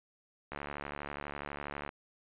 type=click train; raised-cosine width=0.5 ms; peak=-24 dBFS; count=100; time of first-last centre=0.52-1.891 s; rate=72.2 Hz; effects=resampled to 8000 Hz

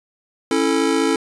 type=chord; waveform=square; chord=A major; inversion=first; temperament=just; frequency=275 / 330 / 440 Hz; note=C#4 / E4 / A4; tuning=-14 / +2 / 0 cents; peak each=-21 dBFS; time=0.51-1.16 s; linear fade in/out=2 ms; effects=resampled to 24000 Hz

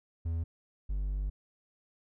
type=tone pair in turn; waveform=triangle; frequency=82.7 / 49.17 Hz; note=E2 / G1; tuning=+6 / +6 cents; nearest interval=major sixth; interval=900 cents; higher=first; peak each=-28 dBFS; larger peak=neither; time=0.25-0.44 / 0.89-1.3 s; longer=second; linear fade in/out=10 ms; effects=none

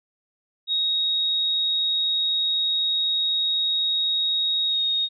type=tone with pitch glide; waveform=sine; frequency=3768 to 3729 Hz; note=A#7 to A#7; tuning=+18 to 0 cents; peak=-20 dBFS; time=0.67-5.09 s; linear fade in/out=50 ms; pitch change=-18 cents; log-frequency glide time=4.67-4.8 s; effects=none

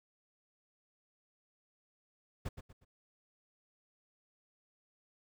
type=noise with echo; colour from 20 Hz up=brown; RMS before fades=-38 dBFS; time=2.45-2.49 s; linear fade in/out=10 ms; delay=120 ms; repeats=3; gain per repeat=-9 dB; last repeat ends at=2.85 s; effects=none

